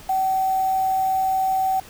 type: tone with quantisation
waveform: sine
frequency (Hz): 762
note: G5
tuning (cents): -49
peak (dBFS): -18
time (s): 0.09-1.8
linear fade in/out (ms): 5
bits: 6
effects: pink hiss -44 dBFS RMS until 1.89 s